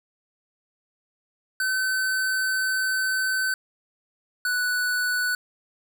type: tone pair in turn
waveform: square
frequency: 1526 / 1482.6 Hz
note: G6 / F#6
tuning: -47 / +3 cents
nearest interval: unison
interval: 50 cents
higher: first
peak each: -23 dBFS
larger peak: neither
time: 1.6-3.54 / 4.45-5.35 s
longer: first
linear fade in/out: 2 ms
effects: 9-bit